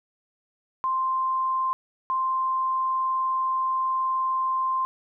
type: tone pair in turn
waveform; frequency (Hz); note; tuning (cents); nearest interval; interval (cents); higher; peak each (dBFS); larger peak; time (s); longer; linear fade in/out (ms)
sine; 1046.5 / 1046.5; C6 / C6; 0 / 0; unison; 0; neither; -22; neither; 0.84-1.73 / 2.1-4.85; second; 0
effects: none